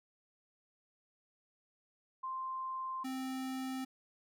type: tone pair in turn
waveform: sine / square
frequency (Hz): 1046.5 / 261.6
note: C6 / C4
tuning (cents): 0 / 0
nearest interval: 2 octaves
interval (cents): 2400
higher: first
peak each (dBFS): -37 / -38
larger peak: first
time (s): 2.23-3.04 / 3.04-3.85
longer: neither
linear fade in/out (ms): 10
effects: none